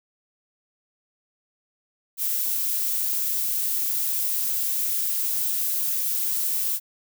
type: noise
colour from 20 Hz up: violet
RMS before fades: -25 dBFS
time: 2.17-6.8 s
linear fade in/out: 50 ms
effects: none